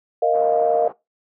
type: chord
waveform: sine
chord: Bb suspended fourth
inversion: none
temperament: equal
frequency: 466.2 / 622.3 / 698.5 Hz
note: Bb4 / Eb5 / F5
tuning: 0 / 0 / 0 cents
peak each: -19 dBFS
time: 0.22-0.88 s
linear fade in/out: 5 ms
type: low-pass noise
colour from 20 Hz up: white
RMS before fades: -36 dBFS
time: 0.33-0.93 s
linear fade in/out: 20 ms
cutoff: 1000 Hz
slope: 24 dB/octave
effects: noise-tail reverb RT60 0.2 s tail -20 dB re dry + high-pass 300 Hz 12 dB/octave